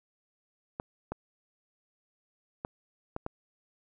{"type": "clicks", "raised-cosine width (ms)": 1, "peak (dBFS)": -20, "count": 5, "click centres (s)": [0.799, 1.12, 2.649, 3.164, 3.264], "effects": []}